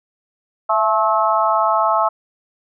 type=harmonic tone with a mistuned harmonic; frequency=216.1 Hz; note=A3; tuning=31 cents flat; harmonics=3 / 4 / 5 / 6; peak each=-19 / -19 / -19 / -19 dBFS; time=0.69-2.09 s; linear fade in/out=10 ms; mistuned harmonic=3; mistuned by=+46 cents; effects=none